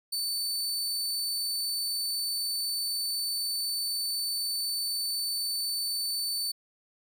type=tone; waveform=sawtooth; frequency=4522 Hz; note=C#8; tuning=34 cents sharp; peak=-26 dBFS; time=0.12-6.52 s; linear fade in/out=10 ms; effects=none